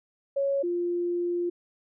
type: tone pair in turn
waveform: sine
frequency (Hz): 554.4 / 349.3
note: C#5 / F4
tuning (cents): 0 / 0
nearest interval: minor sixth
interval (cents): 800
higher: first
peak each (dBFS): -23 / -25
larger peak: first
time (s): 0.36-0.63 / 0.63-1.5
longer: second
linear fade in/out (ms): 10
effects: none